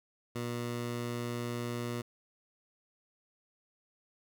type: tone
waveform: 15% pulse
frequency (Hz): 120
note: B2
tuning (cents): -49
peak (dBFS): -28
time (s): 0.35-2.02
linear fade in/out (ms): 10
effects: none